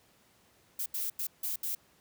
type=noise bursts at uneven times; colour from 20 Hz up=violet; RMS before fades=-34 dBFS; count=5; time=0.79-0.86 / 0.94-1.1 / 1.19-1.27 / 1.43-1.56 / 1.63-1.75 s; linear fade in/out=5 ms; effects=pink hiss -65 dBFS RMS until 2 s + high-pass 80 Hz 12 dB/octave